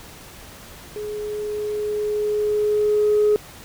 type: tone with level ramp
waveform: sine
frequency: 420.6 Hz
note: G#4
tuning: 22 cents sharp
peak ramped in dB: -27 to -12 dBFS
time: 0.96-3.36 s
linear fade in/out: 0 ms
effects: tanh soft clip ceiling -10 dBFS + pink hiss -42 dBFS RMS until 3.64 s